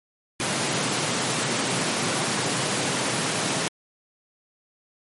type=high-pass noise; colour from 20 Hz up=pink; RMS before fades=-25 dBFS; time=0.4-3.68 s; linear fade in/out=0 ms; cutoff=120 Hz; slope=48 dB/octave; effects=MP3 48 kbps